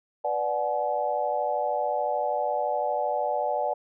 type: chord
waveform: sine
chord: G# half-diminished seventh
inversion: first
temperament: equal with one note detuned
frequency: 493.9 / 587.3 / 740 / 852 Hz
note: B4 / D5 / F#5 / G#5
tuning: 0 / 0 / 0 / +44 cents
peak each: -33 / -28 / -29 / -30 dBFS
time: 0.24-3.74 s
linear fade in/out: 10 ms
effects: none